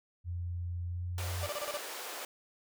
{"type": "tone with pitch glide", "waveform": "sine", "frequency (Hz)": [87.31, 88.78], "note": ["F2", "F2"], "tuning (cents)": [0, 29], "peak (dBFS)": -34, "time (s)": [0.24, 1.49], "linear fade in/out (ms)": 50, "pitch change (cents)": 29, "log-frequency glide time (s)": [0.87, 1.05]}
{"type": "high-pass noise", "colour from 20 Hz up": "pink", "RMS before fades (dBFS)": -42, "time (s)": [1.18, 2.25], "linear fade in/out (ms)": 2, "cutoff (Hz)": 410, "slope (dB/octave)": 24}
{"type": "tone bursts", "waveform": "30% pulse", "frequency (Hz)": 587.3, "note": "D5", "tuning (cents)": 0, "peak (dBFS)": -32, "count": 6, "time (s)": [1.43, 1.771], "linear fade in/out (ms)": 0, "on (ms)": 31, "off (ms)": 31}
{"effects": []}